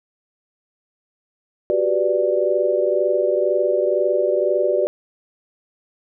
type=chord; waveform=sine; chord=G major seventh; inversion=third; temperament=equal; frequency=370 / 392 / 493.9 / 587.3 Hz; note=F#4 / G4 / B4 / D5; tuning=0 / 0 / 0 / 0 cents; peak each=-22 / -23 / -23 / -19 dBFS; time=1.7-4.87 s; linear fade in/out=0 ms; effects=none